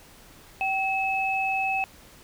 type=tone pair together; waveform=sine; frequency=770 / 2590 Hz; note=G5 / E7; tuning=-31 / -31 cents; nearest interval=octave + major sixth; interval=2100 cents; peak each=-26 dBFS; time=0.61-1.84 s; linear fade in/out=0 ms; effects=pink hiss -51 dBFS RMS until 2.23 s